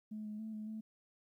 sine tone with pitch steps, 214.5 / 211.8 / 219.7 / 214.3 / 218.5 Hz, A3 / G#3 / A3 / A3 / A3, -44 / +34 / -2 / -45 / -12 cents, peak -40 dBFS, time 0.11-0.81 s, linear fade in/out 10 ms, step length 140 ms, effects tanh soft clip ceiling -36 dBFS + 13-bit

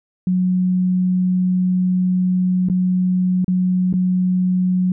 sine tone with dropouts, 183 Hz, F#3, 19 cents flat, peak -14 dBFS, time 0.27-4.92 s, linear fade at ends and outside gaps 2 ms, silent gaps 2.687-2.698 / 3.445-3.48 / 3.928-3.938 s, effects none

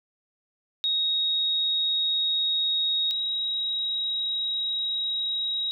sine tone pair in turn, 3764 / 3817 Hz, A#7 / A#7, +16 / +40 cents, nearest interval unison, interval 24 cents, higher second, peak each -22 / -25 dBFS, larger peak first, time 0.84-3.11 / 3.11-5.71 s, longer second, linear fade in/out 0 ms, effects none

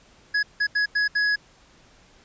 square tone bursts at uneven times, 1677 Hz, G#6, 16 cents sharp, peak -20 dBFS, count 5, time 0.34-0.43 / 0.6-0.67 / 0.75-0.86 / 0.95-1.08 / 1.15-1.36 s, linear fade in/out 10 ms, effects pink hiss -55 dBFS RMS until 2.24 s + resampled to 16000 Hz

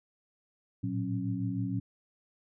sine tone cluster, 109.8 / 116.2 / 184.1 / 273.1 Hz, A2 / A#2 / F#3 / C#4, -3 / -5 / -8 / -26 cents, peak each -39 / -34 / -35 / -35 dBFS, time 0.83-1.8 s, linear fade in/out 10 ms, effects none

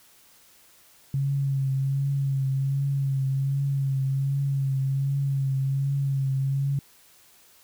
sine tone with vibrato, 136.8 Hz, C#3, 23 cents flat, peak -22 dBFS, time 1.14-6.79 s, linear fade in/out 2 ms, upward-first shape triangle, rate 1.3 Hz, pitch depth 37 cents each way, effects white hiss -56 dBFS RMS until 7.63 s

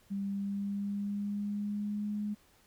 sine tone with pitch glide, 198.1 to 208.4 Hz, G3 to G#3, +18 to +6 cents, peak -32 dBFS, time 0.1-2.35 s, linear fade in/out 20 ms, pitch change +88 cents, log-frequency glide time 0.23-2.11 s, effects pink hiss -65 dBFS RMS until 2.66 s

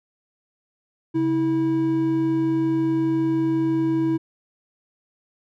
triangle tone pair together, 136.61 / 324.4 Hz, C#3 / E4, -25 / -28 cents, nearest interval octave + minor third, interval 1497 cents, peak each -26 / -17 dBFS, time 1.14-4.18 s, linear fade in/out 20 ms, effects none

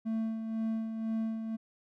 triangle tone with tremolo, 222.9 Hz, A3, 23 cents sharp, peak -27 dBFS, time 0.05-1.57 s, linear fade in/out 20 ms, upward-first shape sine, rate 2 Hz, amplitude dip 50%, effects none

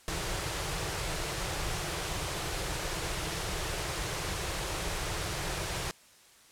pink band-stop noise, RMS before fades -34 dBFS, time 0.08-5.91 s, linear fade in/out 0 ms, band 190 to 300 Hz, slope 96 dB/octave, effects white hiss -58 dBFS RMS until 6.51 s + low-pass 10000 Hz 12 dB/octave

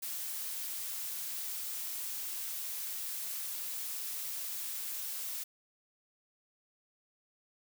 blue noise, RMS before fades -39 dBFS, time 0.02-5.44 s, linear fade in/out 10 ms, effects none

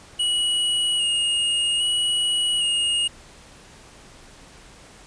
square tone with vibrato, 2887 Hz, F#7, 43 cents flat, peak -20 dBFS, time 0.19-3.08 s, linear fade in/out 10 ms, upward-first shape square, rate 0.62 Hz, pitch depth 19 cents each way, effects pink hiss -47 dBFS RMS until 5.06 s + resampled to 22050 Hz

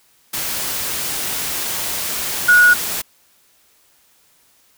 sine tone in noise, 1454 Hz, F#6, 31 cents flat, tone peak -7 dBFS, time 2.48-2.74 s, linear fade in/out 10 ms, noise white, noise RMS -23 dBFS, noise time 0.33-3.02 s, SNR +13 dB, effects white hiss -56 dBFS RMS until 4.77 s

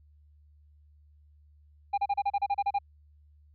triangle tone bursts, 805 Hz, G5, 46 cents sharp, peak -22 dBFS, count 11, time 1.93-2.788 s, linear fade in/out 10 ms, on 48 ms, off 33 ms, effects added 74 Hz sine -56 dBFS peak until 3.54 s + resampled to 11025 Hz

